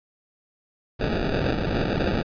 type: noise with sample-and-hold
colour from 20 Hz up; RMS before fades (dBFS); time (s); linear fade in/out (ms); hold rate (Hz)
white; -24; 0.99-2.23; 20; 1050
effects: resampled to 11025 Hz